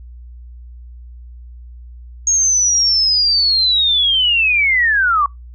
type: linear sweep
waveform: sine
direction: down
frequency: 6590 to 1108.7 Hz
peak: -11 dBFS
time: 2.27-5.26 s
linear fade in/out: 2 ms
effects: noise-tail reverb RT60 0.2 s tail -26 dB re dry + added 60 Hz sine -33 dBFS peak until 5.54 s